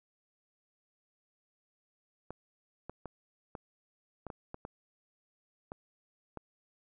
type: clicks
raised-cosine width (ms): 1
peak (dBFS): -27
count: 10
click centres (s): 2.306 / 2.896 / 3.057 / 3.552 / 4.267 / 4.302 / 4.544 / 4.651 / 5.719 / 6.373
effects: none